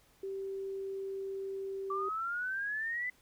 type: tone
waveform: sine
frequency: 388.8 Hz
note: G4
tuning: 14 cents flat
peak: -36 dBFS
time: 0.23-2.09 s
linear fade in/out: 5 ms
type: exponential sweep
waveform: sine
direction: up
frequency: 1157 to 2020 Hz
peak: -33 dBFS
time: 1.9-3.1 s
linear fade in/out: 5 ms
effects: pink hiss -66 dBFS RMS until 3.21 s